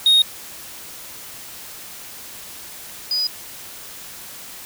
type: tone pair in turn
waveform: triangle / sine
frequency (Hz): 3729 / 4948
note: A#7 / D#8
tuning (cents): 0 / -10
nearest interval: perfect fourth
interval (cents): 490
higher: second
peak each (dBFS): -9 / -18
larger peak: first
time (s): 0.06-0.22 / 3.11-3.27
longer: neither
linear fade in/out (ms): 2
effects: white hiss -37 dBFS RMS until 4.65 s